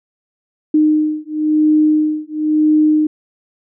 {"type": "beating tone pair", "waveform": "sine", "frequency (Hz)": [306.1, 307.08], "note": ["D#4", "D#4"], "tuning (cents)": [-28, -23], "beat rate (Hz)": 0.98, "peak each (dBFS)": -14, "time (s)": [0.74, 3.07], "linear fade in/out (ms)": 5, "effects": []}